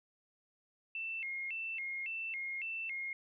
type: tone with vibrato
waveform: sine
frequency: 2392 Hz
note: D7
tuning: 31 cents sharp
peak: -37 dBFS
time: 0.95-3.13 s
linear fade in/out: 2 ms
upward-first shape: square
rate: 1.8 Hz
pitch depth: 190 cents each way
effects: none